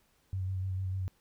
sine tone with vibrato, 94.2 Hz, F#2, 32 cents sharp, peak -31 dBFS, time 0.33-1.08 s, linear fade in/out 0 ms, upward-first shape square, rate 6.7 Hz, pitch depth 21 cents each way, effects pink hiss -70 dBFS RMS until 1.2 s

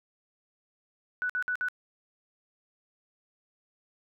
sine tone bursts, 1484 Hz, F#6, 5 cents sharp, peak -27 dBFS, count 4, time 1.22-1.685 s, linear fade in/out 0 ms, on 75 ms, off 55 ms, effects none

